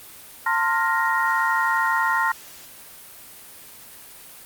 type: tone cluster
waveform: sine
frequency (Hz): 899 / 1051 / 1401 / 1869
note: A5 / C6 / F6 / A#6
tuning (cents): +37 / +7 / +5 / +4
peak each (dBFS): -24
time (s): 0.46-2.32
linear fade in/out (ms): 5
effects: white hiss -43 dBFS RMS until 4.45 s + Opus 32 kbps